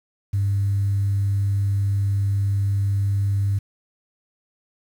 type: tone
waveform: sine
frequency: 99.7 Hz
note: G2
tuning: 30 cents sharp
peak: -17 dBFS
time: 0.33-3.59 s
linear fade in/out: 10 ms
effects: tanh soft clip ceiling -14 dBFS + 8-bit